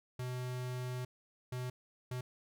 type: tone bursts at uneven times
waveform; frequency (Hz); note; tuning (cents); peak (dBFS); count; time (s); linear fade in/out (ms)
square; 125.8; B2; +32; -38; 3; 0.19-1.05 / 1.52-1.7 / 2.11-2.21; 5
effects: none